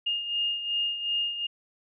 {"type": "beating tone pair", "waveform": "sine", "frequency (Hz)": [2833, 2835.7], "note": ["F7", "F7"], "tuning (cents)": [24, 26], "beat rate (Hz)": 2.7, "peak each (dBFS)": [-27, -34], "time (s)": [0.06, 1.47], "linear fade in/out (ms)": 10, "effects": []}